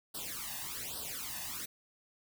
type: noise with flanger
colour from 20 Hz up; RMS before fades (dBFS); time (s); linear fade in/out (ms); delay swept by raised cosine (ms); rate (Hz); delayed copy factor
white; -41; 0.14-1.66; 10; 0.22 to 1.12; 1.2; +1
effects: none